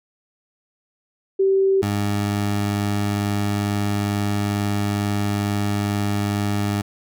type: tone pair in turn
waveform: sine / 20% pulse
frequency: 386.9 / 102.24 Hz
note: G4 / G#2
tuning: -23 / -27 cents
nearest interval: octave + major seventh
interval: 2304 cents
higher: first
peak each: -14 / -15 dBFS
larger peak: first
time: 1.39-1.82 / 1.82-6.82 s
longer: second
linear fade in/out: 10 ms
effects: none